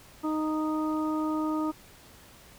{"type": "harmonic tone", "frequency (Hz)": 310, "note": "D#4", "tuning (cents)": -6, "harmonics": [1, 2, 3, 4], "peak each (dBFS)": [-27, -38, -37, -36], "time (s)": [0.23, 1.72], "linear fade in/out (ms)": 20, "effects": ["pink hiss -53 dBFS RMS until 2.58 s"]}